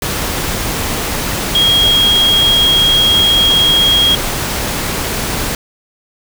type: tone in noise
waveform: sine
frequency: 3268 Hz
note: G#7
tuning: 29 cents flat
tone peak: -8 dBFS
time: 1.55-4.15 s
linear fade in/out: 2 ms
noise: pink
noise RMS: -18 dBFS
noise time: 0.02-5.55 s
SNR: +7 dB
effects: none